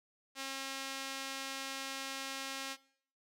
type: tone with band-pass filter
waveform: sawtooth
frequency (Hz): 270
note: C#4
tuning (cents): -45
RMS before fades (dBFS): -42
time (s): 0.35-2.77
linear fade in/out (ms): 50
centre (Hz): 4300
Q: 0.55
effects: noise-tail reverb RT60 0.6 s tail -20 dB re dry